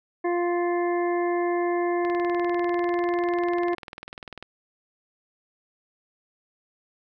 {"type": "harmonic tone", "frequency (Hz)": 349.2, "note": "F4", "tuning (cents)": 0, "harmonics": [1, 2, 3, 5, 6], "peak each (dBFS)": [-23, -29, -33, -37, -39], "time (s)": [0.24, 3.75], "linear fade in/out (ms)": 10}
{"type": "click train", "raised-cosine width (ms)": 0.3, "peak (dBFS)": -22, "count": 49, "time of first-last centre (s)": [2.05, 4.426], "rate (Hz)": 20.2}
{"effects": []}